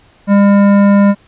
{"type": "tone with hard clipping", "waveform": "triangle", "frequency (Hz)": 201.1, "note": "G3", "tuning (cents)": 44, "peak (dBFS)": -7, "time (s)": [0.27, 1.15], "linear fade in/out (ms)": 50, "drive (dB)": 18, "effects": ["pink hiss -48 dBFS RMS until 1.27 s", "resampled to 8000 Hz"]}